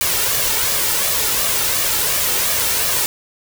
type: noise with flanger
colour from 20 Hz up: white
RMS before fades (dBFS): -18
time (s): 0.01-3.06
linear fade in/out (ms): 0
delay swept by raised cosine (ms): 1.7 to 2.23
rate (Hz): 2.8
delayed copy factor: +0.5
effects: none